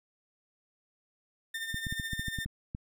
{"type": "tone with tremolo", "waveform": "30% pulse", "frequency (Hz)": 1807, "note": "A6", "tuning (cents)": 46, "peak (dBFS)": -30, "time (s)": [1.54, 2.45], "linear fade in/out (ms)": 5, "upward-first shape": "triangle", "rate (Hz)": 14, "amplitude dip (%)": 60}
{"type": "clicks", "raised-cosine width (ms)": 5, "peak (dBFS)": -24, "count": 10, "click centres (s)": [1.744, 1.868, 1.925, 1.998, 2.133, 2.195, 2.283, 2.387, 2.46, 2.749]}
{"effects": []}